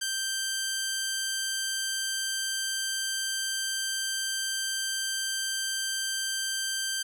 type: tone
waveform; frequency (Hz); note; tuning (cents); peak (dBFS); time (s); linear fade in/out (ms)
10% pulse; 1568; G6; 0; -20; 0.01-7.03; 10
effects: none